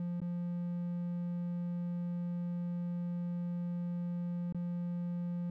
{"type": "tone with dropouts", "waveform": "triangle", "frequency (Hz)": 174.61, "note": "F3", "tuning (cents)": 0, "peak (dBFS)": -32, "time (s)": [0, 5.5], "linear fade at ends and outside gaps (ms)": 2, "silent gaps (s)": [[0.203, 0.216], [4.525, 4.546]], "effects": []}